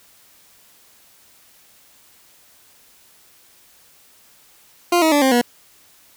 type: tone with pitch steps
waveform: 20% pulse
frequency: 349.2 / 318.4 / 290.3 / 264.6 / 241.3 Hz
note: F4 / D#4 / D4 / C4 / B3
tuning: 0 / +40 / -20 / +20 / -40 cents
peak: -8 dBFS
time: 4.92-5.415 s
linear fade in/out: 5 ms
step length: 99 ms
effects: white hiss -52 dBFS RMS until 6.16 s